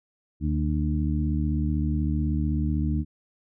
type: harmonic tone with a mistuned harmonic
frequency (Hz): 76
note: D#2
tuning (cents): -40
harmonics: 1 / 2 / 3 / 4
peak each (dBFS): -25 / -28 / -30 / -31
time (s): 0.4-3.05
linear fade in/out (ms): 50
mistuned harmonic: 4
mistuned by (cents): -17
effects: none